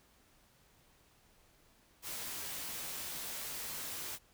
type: noise with comb filter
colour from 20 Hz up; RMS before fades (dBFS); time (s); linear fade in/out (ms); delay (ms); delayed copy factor
white; -42; 2.02-4.19; 50; 16; -0.5
effects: pink hiss -67 dBFS RMS until 4.33 s